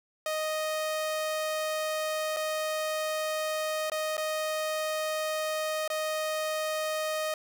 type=tone with dropouts; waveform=sawtooth; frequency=622.3 Hz; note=D#5; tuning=in tune; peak=-25 dBFS; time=0.26-7.34 s; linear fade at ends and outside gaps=2 ms; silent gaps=2.364-2.368 / 3.899-3.918 / 4.169-4.178 / 5.878-5.901 s; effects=10-bit